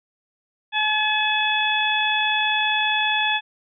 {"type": "harmonic tone", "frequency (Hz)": 855, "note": "A5", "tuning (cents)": -50, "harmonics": [1, 2, 3, 4], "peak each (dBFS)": [-24, -24, -24, -24], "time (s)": [0.72, 3.41], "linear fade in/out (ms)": 50, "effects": []}